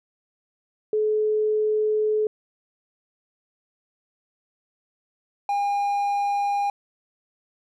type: tone pair in turn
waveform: sine / triangle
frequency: 428.5 / 808.9 Hz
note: A4 / G#5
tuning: -46 / -46 cents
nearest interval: major seventh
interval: 1100 cents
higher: second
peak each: -19 dBFS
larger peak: neither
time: 0.93-2.27 / 5.49-6.7 s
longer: first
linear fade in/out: 2 ms
effects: none